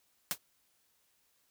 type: noise with exponential decay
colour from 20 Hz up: white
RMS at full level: -28 dBFS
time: 0.31-0.38 s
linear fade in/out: 0 ms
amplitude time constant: 15 ms
effects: white hiss -73 dBFS RMS until 1.5 s